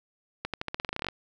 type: accelerating click train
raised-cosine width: 0.3 ms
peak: -15 dBFS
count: 15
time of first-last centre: 0.45-1.086 s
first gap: 87 ms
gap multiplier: 0.89
effects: none